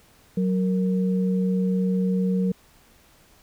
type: tone pair together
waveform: sine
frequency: 185.88 / 463.4 Hz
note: F#3 / A#4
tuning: +8 / -10 cents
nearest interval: octave + major third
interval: 1582 cents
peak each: -20 / -29 dBFS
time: 0.37-2.52 s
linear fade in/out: 5 ms
effects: pink hiss -56 dBFS RMS until 3.42 s